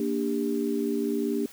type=chord; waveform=sine; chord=G minor; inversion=first; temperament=equal with one note detuned; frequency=233.1 / 293.7 / 398.4 Hz; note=Bb3 / D4 / G4; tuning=0 / 0 / +28 cents; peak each=-29 dBFS; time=0-1.46 s; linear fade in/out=2 ms; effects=white hiss -49 dBFS RMS until 1.52 s